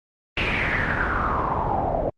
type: noise with low-pass filter sweep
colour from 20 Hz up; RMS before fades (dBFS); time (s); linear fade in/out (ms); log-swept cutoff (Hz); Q
pink; -23; 0.37-2.1; 5; 2700 to 600; 5.3
effects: Opus 32 kbps